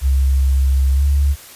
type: tone with pitch glide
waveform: sine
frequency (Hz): 67.3 to 70.61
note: C2 to C#2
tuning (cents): +49 to +33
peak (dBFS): -11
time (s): 0.01-1.36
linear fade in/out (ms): 50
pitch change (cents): +84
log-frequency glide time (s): 0.94-1.03
effects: white hiss -39 dBFS RMS until 1.55 s + resampled to 32000 Hz